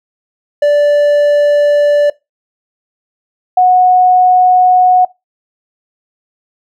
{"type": "tone pair in turn", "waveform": ["triangle", "sine"], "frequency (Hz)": [584, 732.6], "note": ["D5", "F#5"], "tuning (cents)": [-10, -17], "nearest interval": "major third", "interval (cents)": 393, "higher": "second", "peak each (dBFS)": -4, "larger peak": "neither", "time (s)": [[0.62, 2.1], [3.57, 5.05]], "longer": "neither", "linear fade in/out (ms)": 5, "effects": ["noise-tail reverb RT60 0.2 s tail -21 dB re dry"]}